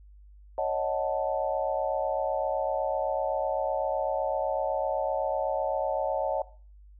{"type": "chord", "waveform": "sine", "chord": "D# half-diminished seventh", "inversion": "third", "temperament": "equal with one note detuned", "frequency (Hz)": [554.4, 622.3, 736.6, 880], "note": ["C#5", "D#5", "F#5", "A5"], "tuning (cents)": [0, 0, -8, 0], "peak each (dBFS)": [-30, -30, -32, -33], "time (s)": [0.58, 6.42], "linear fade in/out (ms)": 2, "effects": ["noise-tail reverb RT60 0.4 s tail -18 dB re dry", "added 50 Hz sine -49 dBFS peak until 6.99 s"]}